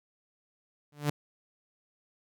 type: tone with exponential growth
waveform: sawtooth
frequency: 146.83 Hz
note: D3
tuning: in tune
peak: -19 dBFS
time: 0.92-1.1 s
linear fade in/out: 5 ms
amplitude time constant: 38 ms
effects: none